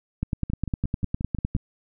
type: two click trains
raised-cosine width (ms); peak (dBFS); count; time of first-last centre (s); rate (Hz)
5; -18 / -12; 7 / 14; 0.5-1.564 / 0.23-1.551; 5.64 / 9.84
effects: none